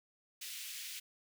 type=high-pass noise; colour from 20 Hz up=pink; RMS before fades=-45 dBFS; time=0.41-1 s; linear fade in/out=10 ms; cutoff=2300 Hz; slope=24 dB/octave; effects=none

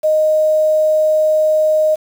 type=tone with quantisation; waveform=sine; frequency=620 Hz; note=D#5; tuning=6 cents flat; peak=-10 dBFS; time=0.03-1.96 s; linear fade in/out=20 ms; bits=6; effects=none

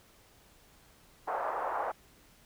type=band-pass noise; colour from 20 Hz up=pink; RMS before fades=-34 dBFS; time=1.27-1.92 s; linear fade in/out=10 ms; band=580 to 1200 Hz; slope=24 dB/octave; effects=pink hiss -61 dBFS RMS until 2.45 s

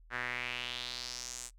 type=tone with band-pass filter sweep; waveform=sawtooth; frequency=123.47 Hz; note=B2; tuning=in tune; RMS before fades=-40 dBFS; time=0.1-1.51 s; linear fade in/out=50 ms; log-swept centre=1600 to 8100 Hz; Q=3.4; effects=noise-tail reverb RT60 0.1 s tail -23 dB re dry + added 40 Hz sine -55 dBFS peak until 1.58 s

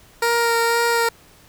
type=tone with vibrato; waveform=15% pulse; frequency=466.2 Hz; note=A#4; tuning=in tune; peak=-10 dBFS; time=0.22-1.09 s; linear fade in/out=5 ms; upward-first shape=sine; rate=2 Hz; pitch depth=13 cents each way; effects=pink hiss -50 dBFS RMS until 1.48 s

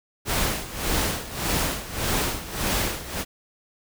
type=noise with tremolo; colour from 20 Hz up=pink; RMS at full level=-23 dBFS; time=0.25-3.25 s; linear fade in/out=50 ms; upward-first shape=sine; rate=1.7 Hz; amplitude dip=80%; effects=none

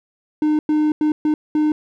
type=tone bursts at uneven times; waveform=triangle; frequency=304.3 Hz; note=D#4; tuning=38 cents flat; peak=-12 dBFS; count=5; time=0.42-0.59 / 0.69-0.92 / 1.01-1.12 / 1.25-1.34 / 1.55-1.72 s; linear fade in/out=2 ms; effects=none

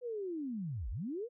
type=linear two-way sweep; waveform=sine; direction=down then up; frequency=504 to 40.78 to 504 Hz; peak=-36 dBFS; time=0.01-1.29 s; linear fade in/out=50 ms; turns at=0.9 s; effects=none

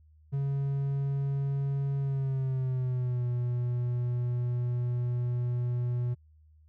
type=tone with pitch glide; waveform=triangle; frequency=138.59 to 122.05 Hz; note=C#3 to B2; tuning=0 to -20 cents; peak=-25 dBFS; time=0.32-6.15 s; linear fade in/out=20 ms; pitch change=-220 cents; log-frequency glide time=1.99-3.26 s; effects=added 77 Hz sine -56 dBFS peak until 6.68 s

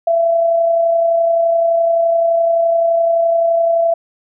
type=tone with amplitude modulation; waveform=sine; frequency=670 Hz; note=E5; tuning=28 cents sharp; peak=-9 dBFS; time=0.07-3.94 s; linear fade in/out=5 ms; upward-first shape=sine; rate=31.7 Hz; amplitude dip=35%; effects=none

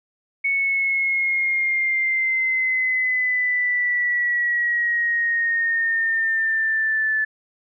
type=exponential sweep; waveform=sine; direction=down; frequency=2217 to 1742 Hz; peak=-18 dBFS; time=0.44-7.25 s; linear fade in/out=10 ms; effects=none

